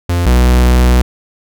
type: tone pair in turn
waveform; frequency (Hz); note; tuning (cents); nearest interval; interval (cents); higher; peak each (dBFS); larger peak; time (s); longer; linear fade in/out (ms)
45% pulse; 87.31 / 61.74; F2 / B1; 0 / 0; tritone; 600; first; -11 / -6; second; 0.09-0.26 / 0.26-1.02; second; 5
effects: none